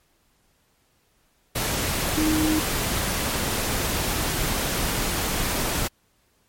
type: tone in noise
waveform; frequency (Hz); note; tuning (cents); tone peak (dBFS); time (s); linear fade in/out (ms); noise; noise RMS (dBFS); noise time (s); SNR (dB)
sine; 311.1; D#4; 0; -20; 2.17-2.6; 10; pink; -25; 1.55-5.88; +2
effects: pink hiss -65 dBFS RMS until 6.48 s + MP3 64 kbps